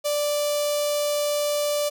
sawtooth tone with notch filter, 587.3 Hz, D5, in tune, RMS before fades -24 dBFS, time 0.04-1.9 s, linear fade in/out 20 ms, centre 1600 Hz, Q 0.58, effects none

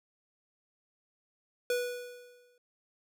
square tone with exponential decay, 490 Hz, B4, 14 cents flat, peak -27 dBFS, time 1.7-2.58 s, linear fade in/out 2 ms, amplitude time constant 190 ms, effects none

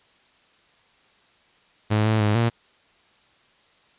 sawtooth tone with pitch steps, 106.8 / 109.6 / 105.1 / 116.5 Hz, G#2 / A2 / G#2 / A#2, +49 / -6 / +21 / -1 cents, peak -14 dBFS, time 1.9-2.5 s, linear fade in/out 20 ms, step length 150 ms, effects white hiss -59 dBFS RMS until 3.98 s + resampled to 8000 Hz

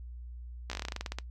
slowing click train, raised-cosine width 0.2 ms, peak -18 dBFS, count 15, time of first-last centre 0.7-1.186 s, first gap 15 ms, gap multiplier 1.12, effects noise-tail reverb RT60 0.1 s tail -20 dB re dry + added 60 Hz sine -41 dBFS peak until 1.3 s

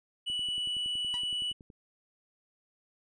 triangle tone, 2953 Hz, F#7, 4 cents flat, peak -29 dBFS, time 0.26-1.53 s, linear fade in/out 20 ms
click train, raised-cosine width 3 ms, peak -38 dBFS, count 16, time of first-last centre 0.3-1.702 s, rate 10.7 Hz
sawtooth tone with exponential decay, 971 Hz, B5, 30 cents flat, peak -35 dBFS, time 1.14-1.26 s, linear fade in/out 0 ms, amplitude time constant 25 ms
effects resampled to 22050 Hz

